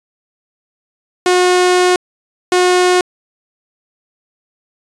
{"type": "tone bursts at uneven times", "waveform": "sawtooth", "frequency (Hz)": 361.8, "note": "F#4", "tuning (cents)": -39, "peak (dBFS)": -5, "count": 2, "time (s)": [[1.26, 1.96], [2.52, 3.01]], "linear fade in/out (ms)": 2, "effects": ["resampled to 22050 Hz"]}